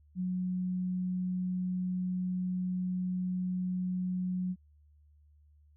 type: tone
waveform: sine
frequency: 182.7 Hz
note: F#3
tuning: 22 cents flat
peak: -30 dBFS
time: 0.15-4.56 s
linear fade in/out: 50 ms
effects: added 74 Hz sine -59 dBFS peak until 5.76 s